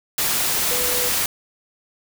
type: tone in noise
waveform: sine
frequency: 493.9 Hz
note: B4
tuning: in tune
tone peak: -28 dBFS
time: 0.71-1.09 s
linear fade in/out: 2 ms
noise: white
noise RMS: -21 dBFS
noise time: 0.18-1.26 s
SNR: -10 dB
effects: none